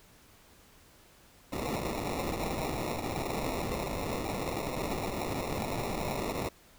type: noise with sample-and-hold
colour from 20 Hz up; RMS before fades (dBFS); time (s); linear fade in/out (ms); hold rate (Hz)
white; -34; 1.52-6.49; 5; 1575
effects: pink hiss -59 dBFS RMS until 6.78 s